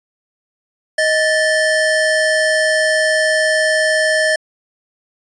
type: tone pair together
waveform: square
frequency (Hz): 626.6 / 1760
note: D#5 / A6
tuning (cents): +12 / 0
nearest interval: octave + tritone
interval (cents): 1788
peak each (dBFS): -16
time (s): 0.98-4.36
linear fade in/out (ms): 5
effects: resampled to 22050 Hz